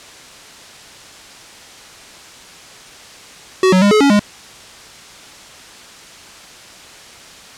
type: tone with pitch steps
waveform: square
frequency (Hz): 375.1 / 185.4 / 203 / 427.1 / 280.7 / 206.2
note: F#4 / F#3 / G#3 / G#4 / C#4 / G#3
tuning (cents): +24 / +4 / -39 / +48 / +22 / -12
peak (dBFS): -9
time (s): 3.63-4.194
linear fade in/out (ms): 2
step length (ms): 94
effects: white hiss -38 dBFS RMS until 7.57 s + low-pass 7000 Hz 12 dB/octave